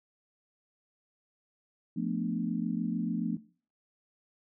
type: chord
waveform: sine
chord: B half-diminished seventh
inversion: second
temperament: equal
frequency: 174.61 / 220 / 246.9 / 293.7 Hz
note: F3 / A3 / B3 / D4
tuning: 0 / 0 / 0 / 0 cents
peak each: -34 / -34 / -35 / -37 dBFS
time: 1.96-3.37 s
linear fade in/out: 10 ms
effects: noise-tail reverb RT60 0.4 s tail -18 dB re dry